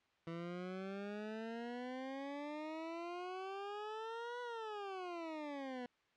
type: exponential two-way sweep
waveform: 20% pulse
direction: up then down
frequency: 164.81 to 492.1 to 242.8 Hz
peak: -38 dBFS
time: 0.27-5.86 s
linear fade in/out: 2 ms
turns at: 4.41 s
effects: white hiss -75 dBFS RMS until 6.16 s + low-pass 3000 Hz 12 dB/octave